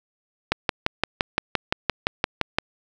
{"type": "click train", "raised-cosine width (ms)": 0.3, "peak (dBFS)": -3, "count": 13, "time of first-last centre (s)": [0.52, 2.585], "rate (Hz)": 5.81, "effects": ["7-bit"]}